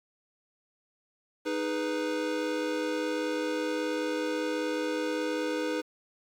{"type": "chord", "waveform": "square", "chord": "G# minor", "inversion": "second", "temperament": "equal with one note detuned", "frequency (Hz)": [310.2, 415.3, 493.9], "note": ["D#4", "G#4", "B4"], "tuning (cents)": [-5, 0, 0], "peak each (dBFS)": [-33, -37, -33], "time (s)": [1.45, 5.82], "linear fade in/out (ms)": 20, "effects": ["low-pass 6000 Hz 12 dB/octave", "9-bit"]}